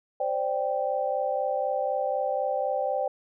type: chord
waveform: sine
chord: C suspended second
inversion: none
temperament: equal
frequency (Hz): 523.3 / 587.3 / 784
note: C5 / D5 / G5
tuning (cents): 0 / 0 / 0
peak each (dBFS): -29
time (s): 0.2-3.08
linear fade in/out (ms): 5
effects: none